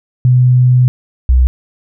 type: tone pair in turn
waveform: sine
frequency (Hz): 125.7 / 63.14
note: B2 / B1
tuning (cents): +31 / +39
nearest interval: octave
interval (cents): 1192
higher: first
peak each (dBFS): -5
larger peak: neither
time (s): 0.25-0.88 / 1.29-1.47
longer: first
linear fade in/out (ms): 0
effects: none